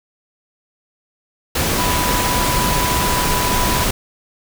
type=tone in noise; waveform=sine; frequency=987.8 Hz; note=B5; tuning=in tune; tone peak=-21 dBFS; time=1.78-3.84 s; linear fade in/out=5 ms; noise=pink; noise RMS=-18 dBFS; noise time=1.55-3.91 s; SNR=-6 dB; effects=none